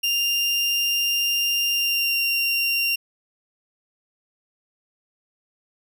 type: tone with pitch glide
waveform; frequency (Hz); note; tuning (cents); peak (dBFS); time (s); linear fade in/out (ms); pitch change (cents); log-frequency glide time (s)
30% pulse; 2794 to 2767; F7 to F7; 0 to -17; -17; 0.03-2.96; 10; -17; 1.72-2.19
effects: none